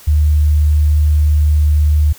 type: tone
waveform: sine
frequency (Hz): 75.2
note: D2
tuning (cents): +42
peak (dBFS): -8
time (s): 0.07-2.13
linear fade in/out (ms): 10
effects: white hiss -40 dBFS RMS until 2.18 s